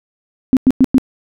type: tone bursts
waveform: sine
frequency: 260 Hz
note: C4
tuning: 11 cents flat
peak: -5 dBFS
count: 4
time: 0.53-0.982 s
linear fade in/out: 0 ms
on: 38 ms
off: 100 ms
effects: none